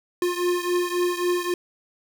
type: beating tone pair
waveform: square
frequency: 353.3 / 357 Hz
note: F4 / F4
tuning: +20 / +38 cents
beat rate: 3.7 Hz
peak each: -24 / -27 dBFS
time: 0.22-1.54 s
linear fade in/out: 2 ms
effects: none